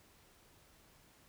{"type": "silence", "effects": ["pink hiss -65 dBFS RMS until 1.28 s"]}